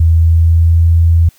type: tone with pitch glide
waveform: sine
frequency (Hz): 82 to 83.34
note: E2 to E2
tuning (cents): -9 to +19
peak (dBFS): -5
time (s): 0-1.29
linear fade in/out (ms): 5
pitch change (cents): +28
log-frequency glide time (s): 0.12-0.86
effects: white hiss -49 dBFS RMS until 1.38 s